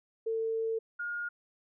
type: tone pair in turn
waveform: sine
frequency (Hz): 449 / 1425.5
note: A4 / F6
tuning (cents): +35 / +35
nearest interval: octave + minor sixth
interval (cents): 2000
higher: second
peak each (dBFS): -29 / -33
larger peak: first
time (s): 0.26-0.79 / 0.99-1.29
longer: first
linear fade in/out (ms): 10
effects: none